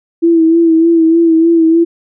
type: tone with vibrato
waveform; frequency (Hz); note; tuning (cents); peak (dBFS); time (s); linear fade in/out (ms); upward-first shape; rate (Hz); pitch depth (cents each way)
sine; 329.6; E4; 0; -5; 0.22-1.85; 20; sine; 3.3; 39
effects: none